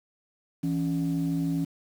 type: tone pair together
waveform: sine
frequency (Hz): 165.4 / 278.2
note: E3 / C#4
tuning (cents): +6 / +6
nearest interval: major sixth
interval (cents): 900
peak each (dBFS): -26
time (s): 0.63-1.65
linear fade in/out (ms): 10
effects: tanh soft clip ceiling -20 dBFS + 8-bit